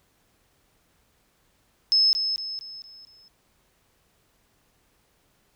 sine tone with echo, 5200 Hz, E8, 24 cents flat, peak -16 dBFS, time 1.92-2.13 s, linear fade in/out 0 ms, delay 230 ms, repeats 5, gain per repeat -7 dB, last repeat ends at 3.28 s, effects pink hiss -66 dBFS RMS until 5.55 s

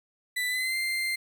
35% pulse tone with pitch glide, 1987 to 2091 Hz, B6 to C7, +10 to -2 cents, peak -25 dBFS, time 0.36-1.16 s, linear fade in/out 10 ms, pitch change +88 cents, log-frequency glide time 0.48-0.76 s, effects 10-bit

